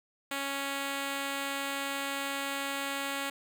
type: tone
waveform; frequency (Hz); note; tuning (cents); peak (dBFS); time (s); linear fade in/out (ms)
5% pulse; 277.2; C#4; 0; -21; 0.31-3.3; 5
effects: none